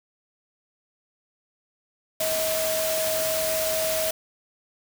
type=tone in noise; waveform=sine; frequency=637 Hz; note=D#5; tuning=41 cents sharp; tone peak=-25 dBFS; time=2.2-4.11 s; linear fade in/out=5 ms; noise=white; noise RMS=-28 dBFS; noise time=2.2-4.11 s; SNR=0 dB; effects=none